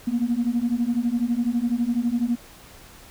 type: beating tone pair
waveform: sine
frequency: 231.6 / 243.6 Hz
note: A#3 / B3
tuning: -11 / -24 cents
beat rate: 12 Hz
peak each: -23 / -22 dBFS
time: 0.07-2.36 s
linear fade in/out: 10 ms
effects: tanh soft clip ceiling -14 dBFS + pink hiss -47 dBFS RMS until 3.1 s